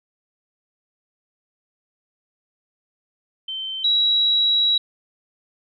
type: tone pair in turn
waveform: sine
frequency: 3098 / 3881 Hz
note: G7 / B7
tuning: -21 / -31 cents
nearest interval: major third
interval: 390 cents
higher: second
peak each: -26 / -15 dBFS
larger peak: second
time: 3.48-3.84 / 3.84-4.78 s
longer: second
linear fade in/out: 5 ms
effects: none